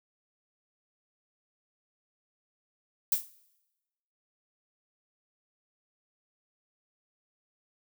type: noise with exponential decay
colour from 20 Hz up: violet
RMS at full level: -22 dBFS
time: 3.12-3.3 s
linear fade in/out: 2 ms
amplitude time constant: 37 ms
effects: noise-tail reverb RT60 1.0 s tail -20 dB re dry